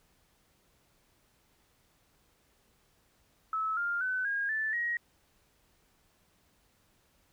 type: tone with pitch steps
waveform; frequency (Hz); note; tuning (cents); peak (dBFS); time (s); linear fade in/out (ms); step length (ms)
sine; 1300 / 1401.4 / 1510.7 / 1628.5 / 1755.5 / 1892.3; E6 / F6 / F#6 / G#6 / A6 / A#6; -24 / +6 / +36 / -34 / -4 / +25; -29; 3.53-4.97; 2; 240
effects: pink hiss -69 dBFS RMS until 7.32 s